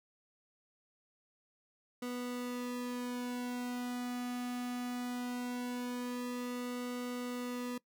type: tone with flanger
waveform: sawtooth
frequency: 246.1 Hz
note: B3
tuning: 6 cents flat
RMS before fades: -39 dBFS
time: 2.02-7.78 s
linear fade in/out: 5 ms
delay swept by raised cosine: 1.2 to 1.93 ms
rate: 0.2 Hz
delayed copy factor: -0.9
effects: noise-tail reverb RT60 0.1 s tail -21 dB re dry